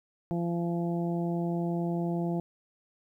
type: harmonic tone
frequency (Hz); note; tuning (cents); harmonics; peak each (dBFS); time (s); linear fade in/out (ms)
171.1; F3; -35; 1 / 2 / 3 / 4 / 5; -29 / -33 / -42 / -38 / -45; 0.31-2.4; 0
effects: 11-bit